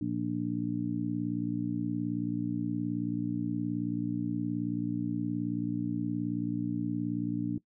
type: harmonic tone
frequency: 58.8 Hz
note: A#1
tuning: 16 cents sharp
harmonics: 2 / 3 / 4 / 5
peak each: -38 / -36 / -35 / -32 dBFS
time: 0.01-7.58 s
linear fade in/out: 5 ms
effects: noise-tail reverb RT60 0.1 s tail -20 dB re dry

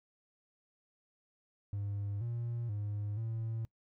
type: tone with pitch steps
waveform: triangle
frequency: 101.2 / 118.1 / 103.4 / 112.9 Hz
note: G#2 / A#2 / G#2 / A2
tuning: -44 / +23 / -7 / +45 cents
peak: -32 dBFS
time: 1.73-3.65 s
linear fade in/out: 0 ms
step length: 480 ms
effects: noise-tail reverb RT60 0.1 s tail -24 dB re dry + tanh soft clip ceiling -28 dBFS

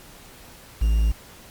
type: tone with quantisation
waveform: triangle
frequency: 55 Hz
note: A1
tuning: in tune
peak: -14 dBFS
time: 0.81-1.12 s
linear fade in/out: 10 ms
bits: 7
effects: pink hiss -46 dBFS RMS until 1.5 s + MP3 96 kbps

